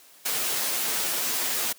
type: noise with comb filter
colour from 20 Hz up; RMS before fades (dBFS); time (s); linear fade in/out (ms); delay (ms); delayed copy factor
white; -27; 0.25-1.73; 10; 10; -0.75
effects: white hiss -53 dBFS RMS until 1.78 s + high-pass 200 Hz 12 dB/octave